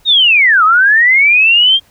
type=linear two-way sweep; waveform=sine; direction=down then up; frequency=3787 to 1229 to 3232 Hz; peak=-5 dBFS; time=0.05-1.8 s; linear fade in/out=50 ms; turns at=0.64 s; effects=pink hiss -50 dBFS RMS until 1.9 s